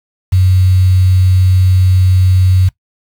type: tone with quantisation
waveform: sine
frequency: 92.7 Hz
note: F#2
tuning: 4 cents sharp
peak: -6 dBFS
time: 0.32-2.69 s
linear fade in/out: 10 ms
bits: 5
effects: noise-tail reverb RT60 0.1 s tail -19 dB re dry